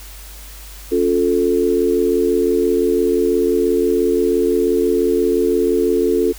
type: chord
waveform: sine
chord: Db augmented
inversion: none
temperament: equal with one note detuned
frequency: 277.2 / 354.1 / 440 Hz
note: Db4 / F4 / A4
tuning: 0 / +24 / 0 cents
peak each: -20 / -17 / -16 dBFS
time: 0.91-6.33 s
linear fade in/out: 20 ms
effects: added 50 Hz sine -35 dBFS peak until 6.38 s + white hiss -39 dBFS RMS until 6.38 s